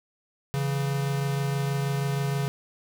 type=tone pair together; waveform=square; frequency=139 / 165.3 Hz; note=C#3 / E3; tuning=+5 / +5 cents; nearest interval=minor third; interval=300 cents; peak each=-26 / -34 dBFS; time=0.54-2.48 s; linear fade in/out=0 ms; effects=none